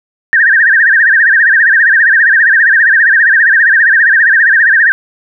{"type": "tone with vibrato", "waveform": "sine", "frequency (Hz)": 1707, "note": "G#6", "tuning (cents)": 47, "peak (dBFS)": -4, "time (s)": [0.33, 4.92], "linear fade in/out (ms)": 0, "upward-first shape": "sine", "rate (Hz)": 15, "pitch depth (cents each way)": 170, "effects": []}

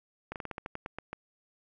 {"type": "slowing click train", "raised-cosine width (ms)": 0.5, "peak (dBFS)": -22, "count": 11, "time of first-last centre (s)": [0.32, 1.13], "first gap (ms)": 38, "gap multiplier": 1.16, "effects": []}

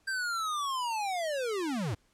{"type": "linear sweep", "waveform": "square", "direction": "down", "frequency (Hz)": [1588, 87.31], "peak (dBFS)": -31, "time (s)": [0.07, 1.95], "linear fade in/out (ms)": 10, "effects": ["pink hiss -69 dBFS RMS until 2.13 s", "low-pass 10000 Hz 12 dB/octave"]}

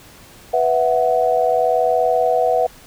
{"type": "chord", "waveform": "sine", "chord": "B suspended fourth", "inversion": "none", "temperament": "equal", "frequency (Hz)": [493.9, 659.3, 740], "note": ["B4", "E5", "F#5"], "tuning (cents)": [0, 0, 0], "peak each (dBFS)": -18, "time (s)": [0.53, 2.67], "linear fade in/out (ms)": 10, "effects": ["pink hiss -44 dBFS RMS until 2.86 s"]}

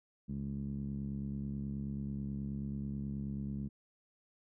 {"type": "tone with low-pass filter", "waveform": "10% pulse", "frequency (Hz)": 69.3, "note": "C#2", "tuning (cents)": 0, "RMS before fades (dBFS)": -39, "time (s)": [0.28, 3.69], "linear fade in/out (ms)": 20, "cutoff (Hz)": 190, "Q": 3.3, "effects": []}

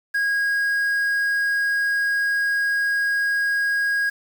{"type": "tone with quantisation", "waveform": "triangle", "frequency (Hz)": 1641, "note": "G#6", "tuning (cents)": -21, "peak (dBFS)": -17, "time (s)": [0.14, 4.1], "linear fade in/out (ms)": 10, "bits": 7, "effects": []}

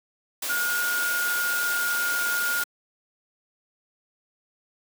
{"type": "noise", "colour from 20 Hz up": "white", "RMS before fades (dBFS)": -30, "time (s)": [0.42, 2.64], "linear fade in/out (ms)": 5}
{"type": "tone with pitch glide", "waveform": "sine", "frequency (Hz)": [1433, 1423.9], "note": ["F6", "F6"], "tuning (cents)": [44, 33], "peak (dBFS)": -24, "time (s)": [0.49, 2.64], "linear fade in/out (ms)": 10, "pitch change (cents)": -11, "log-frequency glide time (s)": [0.8, 2]}
{"effects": ["high-pass 300 Hz 12 dB/octave"]}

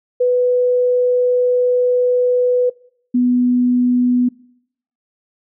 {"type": "tone pair in turn", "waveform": "sine", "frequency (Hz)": [495.7, 247.1], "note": ["B4", "B3"], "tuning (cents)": [6, 1], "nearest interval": "octave", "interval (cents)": 1205, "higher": "first", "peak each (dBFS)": -11, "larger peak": "neither", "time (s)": [[0.2, 2.7], [3.14, 4.29]], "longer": "first", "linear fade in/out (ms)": 10, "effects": ["noise-tail reverb RT60 0.7 s tail -23 dB re dry"]}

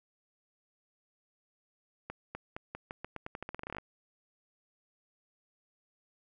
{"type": "accelerating click train", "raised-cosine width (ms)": 0.5, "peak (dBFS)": -24, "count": 20, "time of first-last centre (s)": [2.1, 3.784], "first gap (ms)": 250, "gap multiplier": 0.86, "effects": []}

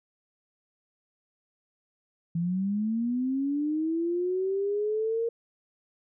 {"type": "linear sweep", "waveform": "sine", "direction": "up", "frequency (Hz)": [164.81, 466.2], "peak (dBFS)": -25, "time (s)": [2.35, 5.29], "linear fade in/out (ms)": 5, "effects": []}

